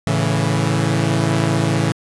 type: chord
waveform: sawtooth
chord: A major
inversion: none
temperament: equal with one note detuned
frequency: 110 / 139.96 / 164.81 Hz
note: A2 / C#3 / E3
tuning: 0 / +17 / 0 cents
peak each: -16 dBFS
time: 0.07-1.92 s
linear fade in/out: 0 ms
effects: resampled to 24000 Hz